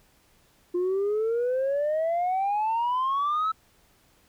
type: exponential sweep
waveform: sine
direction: up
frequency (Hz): 349.1 to 1318.5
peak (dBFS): -21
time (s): 0.74-3.52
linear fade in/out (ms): 10
effects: tanh soft clip ceiling -21 dBFS + pink hiss -62 dBFS RMS until 4.28 s